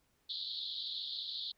white band-pass noise, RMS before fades -41 dBFS, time 0.29-1.52 s, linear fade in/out 10 ms, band 3400 to 4400 Hz, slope 96 dB/octave, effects pink hiss -75 dBFS RMS until 1.57 s

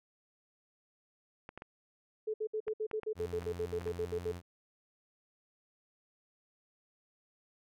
clicks, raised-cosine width 0.5 ms, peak -30 dBFS, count 9, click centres 1.491 / 1.576 / 1.621 / 2.681 / 2.913 / 3.033 / 3.423 / 3.814 / 3.876 s
sine tone bursts, 433 Hz, A4, 28 cents flat, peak -32 dBFS, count 16, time 2.27-4.32 s, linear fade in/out 10 ms, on 70 ms, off 62 ms
sawtooth tone with pitch glide, 87.31 to 87.97 Hz, F2 to F2, 0 to +13 cents, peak -38 dBFS, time 3.15-4.42 s, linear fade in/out 50 ms, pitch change +13 cents, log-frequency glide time 4.04-4.17 s
effects none

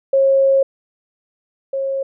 sine tone pair in turn, 542 / 542 Hz, C#5 / C#5, -39 / -39 cents, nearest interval unison, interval 0 cents, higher neither, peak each -10 / -18 dBFS, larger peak first, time 0.13-0.63 / 1.73-2.03 s, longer first, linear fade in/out 5 ms, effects none

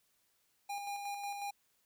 square tone with tremolo, 809 Hz, G#5, 46 cents flat, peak -38 dBFS, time 0.69-1.51 s, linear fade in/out 10 ms, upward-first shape square, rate 5.5 Hz, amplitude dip 35%, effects white hiss -75 dBFS RMS until 1.85 s

